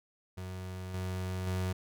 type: tone with level steps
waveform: 35% pulse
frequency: 92.5 Hz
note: F#2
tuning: in tune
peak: -37 / -32 / -29 dBFS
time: 0.37-1.73 s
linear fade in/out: 10 ms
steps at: 0.94 / 1.47 s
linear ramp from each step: 2 ms
effects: none